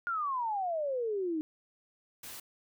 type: exponential sweep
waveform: sine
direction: down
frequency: 1437 to 302.1 Hz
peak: -30 dBFS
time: 0.07-1.41 s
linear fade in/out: 0 ms
type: noise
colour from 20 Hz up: white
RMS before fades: -45 dBFS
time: 2.23-2.4 s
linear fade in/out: 5 ms
effects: none